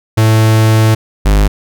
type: tone pair in turn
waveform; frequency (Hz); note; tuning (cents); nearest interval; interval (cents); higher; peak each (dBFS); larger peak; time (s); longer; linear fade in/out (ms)
45% pulse; 110 / 50.64; A2 / G#1; 0 / -43; octave + minor second; 1343; first; -6; neither; 0.17-0.95 / 1.25-1.48; first; 10
effects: none